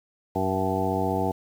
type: harmonic tone with a mistuned harmonic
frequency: 94.9 Hz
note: F#2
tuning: 44 cents sharp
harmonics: 1 / 2 / 3 / 4 / 5 / 7 / 8 / 9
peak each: -31 / -31 / -31 / -31 / -31 / -31 / -31 / -31 dBFS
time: 0.35-1.32 s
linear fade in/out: 10 ms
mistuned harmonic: 9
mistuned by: +24 cents
effects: 8-bit